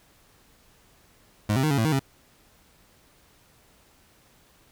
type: tone with pitch steps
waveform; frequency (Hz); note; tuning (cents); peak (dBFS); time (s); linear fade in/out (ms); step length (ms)
25% pulse; 104.8 / 132.5 / 154.5 / 139.6 / 111.6 / 156.8 / 135.5; G#2 / C3 / D#3 / C#3 / A2 / D#3 / C#3; +16 / +22 / -12 / +13 / +25 / +14 / -39; -17; 1.49-1.994; 5; 72
effects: pink hiss -59 dBFS RMS until 4.71 s